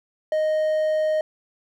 triangle tone, 621 Hz, D#5, 3 cents flat, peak -17 dBFS, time 0.32-1.21 s, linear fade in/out 2 ms, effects none

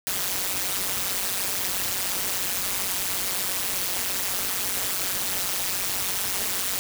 white noise with amplitude modulation, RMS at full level -23 dBFS, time 0.07-6.79 s, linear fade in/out 0 ms, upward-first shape sine, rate 188 Hz, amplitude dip 95%, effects none

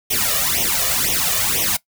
white noise with flanger, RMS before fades -19 dBFS, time 0.1-1.77 s, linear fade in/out 10 ms, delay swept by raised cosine 0.32 to 1.72 ms, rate 2 Hz, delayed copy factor +0.9, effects noise-tail reverb RT60 0.1 s tail -19 dB re dry

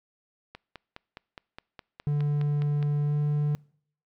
click train, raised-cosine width 0.3 ms, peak -25 dBFS, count 12, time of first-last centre 0.55-2.827 s, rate 4.83 Hz
triangle tone with pitch glide, 146.4 to 147.67 Hz, D3 to D3, -5 to +10 cents, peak -21 dBFS, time 2.07-3.55 s, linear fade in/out 0 ms, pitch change +15 cents, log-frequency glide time 3.06-3.14 s
effects noise-tail reverb RT60 0.6 s tail -26 dB re dry

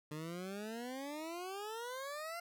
20% pulse exponential sweep, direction up, 148.9 to 698.5 Hz, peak -37 dBFS, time 0.11-2.4 s, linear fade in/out 5 ms, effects none

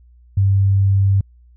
sine tone, 98 Hz, G2, in tune, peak -11 dBFS, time 0.37-1.21 s, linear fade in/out 5 ms, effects added 60 Hz sine -45 dBFS peak until 1.56 s

